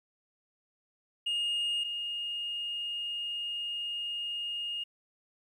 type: tone pair in turn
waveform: sine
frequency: 2846 / 2846 Hz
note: F7 / F7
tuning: +32 / +32 cents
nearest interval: unison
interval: 0 cents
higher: neither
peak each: -26 / -32 dBFS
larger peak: first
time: 1.26-1.84 / 1.84-4.84 s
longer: second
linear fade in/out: 10 ms
effects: tanh soft clip ceiling -27 dBFS + 11-bit